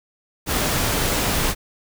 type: noise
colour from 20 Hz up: pink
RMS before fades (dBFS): -21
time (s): 0.46-1.55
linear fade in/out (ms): 50
effects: none